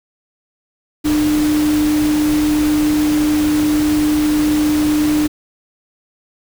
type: tone in noise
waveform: sine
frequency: 301.5 Hz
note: D4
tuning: 46 cents sharp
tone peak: -12 dBFS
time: 1.04-5.28 s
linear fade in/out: 20 ms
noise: pink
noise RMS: -25 dBFS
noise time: 1.04-5.28 s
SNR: +10 dB
effects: none